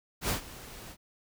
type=noise with ADSR envelope; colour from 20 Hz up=pink; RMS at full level=-28 dBFS; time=0.21-0.97 s; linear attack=86 ms; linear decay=110 ms; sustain=-18 dB; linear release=61 ms; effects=none